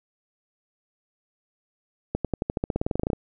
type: accelerating click train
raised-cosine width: 2 ms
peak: -11 dBFS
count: 18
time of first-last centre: 2.15-3.132 s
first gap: 97 ms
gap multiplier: 0.93
effects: none